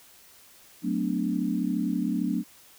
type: chord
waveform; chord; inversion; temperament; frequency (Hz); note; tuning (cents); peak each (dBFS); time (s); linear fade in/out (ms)
sine; B minor seventh; second; equal with one note detuned; 185 / 220 / 251.5 / 293.7; F#3 / A3 / B3 / D4; 0 / 0 / +32 / 0; -30; 0.82-2.44; 50
effects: white hiss -54 dBFS RMS until 2.78 s